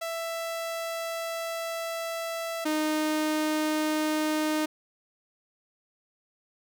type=tone pair in turn; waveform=sawtooth; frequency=663 / 308.1 Hz; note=E5 / D#4; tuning=+10 / -17 cents; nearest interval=octave + minor second; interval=1327 cents; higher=first; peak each=-27 / -21 dBFS; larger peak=second; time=0.01-2.65 / 2.65-4.66 s; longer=first; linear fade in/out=10 ms; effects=none